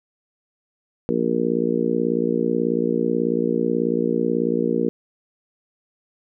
harmonic tone, 58.27 Hz, A#1, in tune, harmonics 3 / 4 / 5 / 6 / 7 / 8, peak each -28 / -24 / -26 / -26 / -26 / -24 dBFS, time 1.09-4.89 s, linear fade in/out 0 ms, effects none

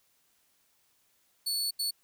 sawtooth tone bursts at uneven times, 4435 Hz, C#8, in tune, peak -26 dBFS, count 2, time 1.46-1.71 / 1.79-1.91 s, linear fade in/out 10 ms, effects white hiss -70 dBFS RMS until 2.03 s

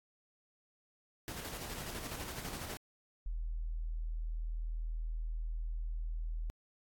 pink noise with tremolo, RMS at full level -42 dBFS, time 1.28-2.77 s, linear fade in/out 0 ms, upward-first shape square, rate 12 Hz, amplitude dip 35%
sine tone, 40.21 Hz, E1, 42 cents flat, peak -35 dBFS, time 3.26-6.5 s, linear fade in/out 0 ms
effects AAC 64 kbps

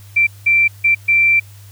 sine tone bursts at uneven times, 2349 Hz, D7, in tune, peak -9 dBFS, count 4, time 0.16-0.27 / 0.46-0.68 / 0.84-0.95 / 1.08-1.4 s, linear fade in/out 10 ms, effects added 100 Hz sine -37 dBFS peak until 1.71 s + white hiss -47 dBFS RMS until 1.71 s

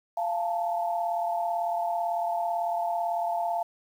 sine tone cluster, 691 / 861 / 899 Hz, F5 / A5 / A5, -19 / -38 / +37 cents, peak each -27 / -33 / -34 dBFS, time 0.17-3.63 s, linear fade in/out 5 ms, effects 9-bit

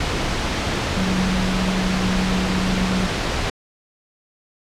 sine tone in noise, 186.1 Hz, F#3, 10 cents sharp, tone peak -20 dBFS, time 0.97-3.07 s, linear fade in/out 5 ms, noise pink, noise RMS -22 dBFS, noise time 0-3.5 s, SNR -1 dB, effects low-pass 5000 Hz 12 dB/octave

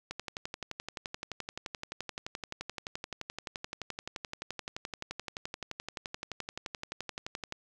click train, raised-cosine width 0.2 ms, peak -20 dBFS, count 87, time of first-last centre 0.11-7.524 s, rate 11.6 Hz, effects none

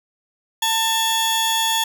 sawtooth tone pair together, 895 / 3373 Hz, A5 / G#7, +29 / +26 cents, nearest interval octave + major seventh, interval 2297 cents, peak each -17 dBFS, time 0.62-1.84 s, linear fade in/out 5 ms, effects none

